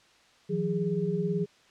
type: tone cluster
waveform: sine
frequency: 161.9 / 180.2 / 411.8 Hz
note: E3 / F#3 / G#4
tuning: -31 / -45 / -15 cents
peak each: -31 / -30 / -30 dBFS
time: 0.49-1.46 s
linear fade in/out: 20 ms
effects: white hiss -60 dBFS RMS until 1.7 s + low-pass 5000 Hz 12 dB/octave

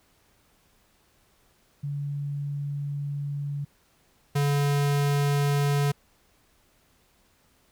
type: tone pair in turn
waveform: sine / square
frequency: 143 / 143 Hz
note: D3 / D3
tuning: -46 / -46 cents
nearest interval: unison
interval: 0 cents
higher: neither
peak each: -28 / -22 dBFS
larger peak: second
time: 1.83-3.65 / 4.35-5.92 s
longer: first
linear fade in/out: 10 ms
effects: pink hiss -64 dBFS RMS until 7.71 s

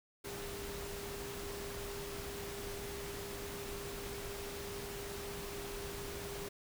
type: tone in noise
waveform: sine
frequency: 401.7 Hz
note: G4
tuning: 42 cents sharp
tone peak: -45 dBFS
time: 0.24-6.49 s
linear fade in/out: 10 ms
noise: pink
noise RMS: -45 dBFS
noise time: 0.24-6.49 s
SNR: -3 dB
effects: none

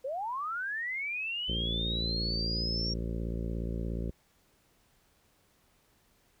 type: linear sweep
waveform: sine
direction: up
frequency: 496.1 to 5588 Hz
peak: -32 dBFS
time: 0.04-2.94 s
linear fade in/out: 10 ms
type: harmonic tone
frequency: 57 Hz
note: A#1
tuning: 38 cents flat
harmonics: 1 / 2 / 3 / 4 / 5 / 6 / 7 / 8 / 9 / 10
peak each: -34 / -40 / -39 / -42 / -48 / -45 / -46 / -51 / -49 / -53 dBFS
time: 1.48-4.11 s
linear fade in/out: 10 ms
effects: pink hiss -68 dBFS RMS until 6.4 s

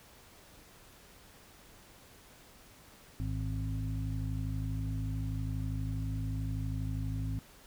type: harmonic tone with a mistuned harmonic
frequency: 52.8 Hz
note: G#1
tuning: 29 cents sharp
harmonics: 1 / 2 / 3 / 5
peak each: -37 / -35 / -41 / -42 dBFS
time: 3.2-7.39 s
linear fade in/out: 0 ms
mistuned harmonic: 1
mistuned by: +27 cents
effects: pink hiss -57 dBFS RMS until 7.66 s

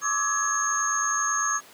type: tone cluster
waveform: sine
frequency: 1087 / 1175 / 1285 / 1677 / 6480 Hz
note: C#6 / D6 / E6 / G#6 / G#8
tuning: -34 / +1 / -45 / +16 / -43 cents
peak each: -34 / -29 / -31 / -29 / -26 dBFS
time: 0.01-1.61 s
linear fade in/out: 50 ms
effects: pink hiss -49 dBFS RMS until 1.73 s + high-pass 300 Hz 12 dB/octave

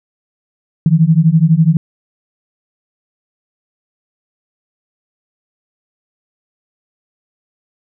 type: beating tone pair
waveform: sine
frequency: 155.56 / 167.56 Hz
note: D#3 / E3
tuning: 0 / +29 cents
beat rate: 12 Hz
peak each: -10 dBFS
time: 0.86-1.77 s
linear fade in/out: 2 ms
effects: none

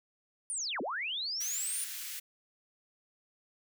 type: linear two-way sweep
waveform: sine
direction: down then up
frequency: 9710 to 207 to 9710 Hz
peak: -33 dBFS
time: 0.5-1.84 s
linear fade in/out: 0 ms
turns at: 0.81 s
type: high-pass noise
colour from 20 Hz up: white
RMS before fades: -41 dBFS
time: 1.4-2.2 s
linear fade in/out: 10 ms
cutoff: 1600 Hz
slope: 24 dB/octave
effects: none

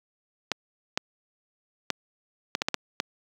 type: clicks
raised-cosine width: 0.2 ms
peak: -7 dBFS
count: 8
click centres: 0.517 / 0.975 / 1.903 / 2.551 / 2.619 / 2.685 / 2.743 / 3.001 s
effects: high-pass 150 Hz 12 dB/octave + 8-bit

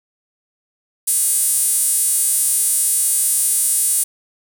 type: tone with high-pass filter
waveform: sawtooth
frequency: 415.3 Hz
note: G#4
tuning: in tune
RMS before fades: -17 dBFS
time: 1.07-4.04 s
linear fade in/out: 10 ms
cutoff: 9500 Hz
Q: 4.1
effects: none

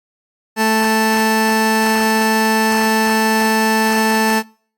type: tone pair together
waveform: 25% pulse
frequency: 220 / 880 Hz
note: A3 / A5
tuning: 0 / 0 cents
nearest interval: 2 octaves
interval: 2400 cents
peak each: -12 dBFS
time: 0.56-4.43 s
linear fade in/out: 50 ms
effects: noise-tail reverb RT60 0.5 s tail -26 dB re dry + AAC 64 kbps

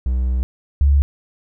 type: tone pair in turn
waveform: triangle / sine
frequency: 62.9 / 70.6 Hz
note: B1 / C#2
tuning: +32 / +32 cents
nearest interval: major second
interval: 200 cents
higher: second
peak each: -14 / -10 dBFS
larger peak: second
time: 0.06-0.43 / 0.81-1.02 s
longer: first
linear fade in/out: 0 ms
effects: none

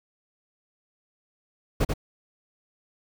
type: noise with echo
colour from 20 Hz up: brown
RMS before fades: -21 dBFS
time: 1.8-1.85 s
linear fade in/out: 10 ms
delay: 88 ms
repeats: 1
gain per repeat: -4 dB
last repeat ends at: 1.938 s
effects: none

